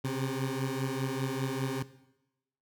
20% pulse beating tone pair, 130.81 / 135.81 Hz, C3 / C#3, 0 / -35 cents, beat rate 5 Hz, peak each -28 / -29 dBFS, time 0.04-1.83 s, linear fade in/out 10 ms, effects noise-tail reverb RT60 0.9 s tail -17 dB re dry

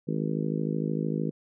harmonic tone, 53.2 Hz, G#1, 42 cents sharp, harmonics 3 / 4 / 5 / 6 / 7 / 8 / 9, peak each -30 / -32 / -34 / -36 / -37 / -38 / -39 dBFS, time 0.07-1.31 s, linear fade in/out 20 ms, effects none

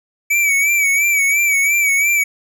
square tone with vibrato, 2285 Hz, D7, 48 cents flat, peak -13 dBFS, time 0.3-2.24 s, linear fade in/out 10 ms, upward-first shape sine, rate 2.9 Hz, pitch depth 61 cents each way, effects none

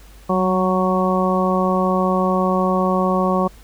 harmonic tone with a mistuned harmonic, 185.1 Hz, F#3, 1 cent sharp, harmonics 1 / 2 / 3 / 4 / 5 / 6, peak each -19 / -23 / -22 / -25 / -27 / -22 dBFS, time 0.29-3.48 s, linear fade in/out 10 ms, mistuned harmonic 1, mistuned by +21 cents, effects added 50 Hz sine -42 dBFS peak until 3.63 s + pink hiss -49 dBFS RMS until 3.63 s

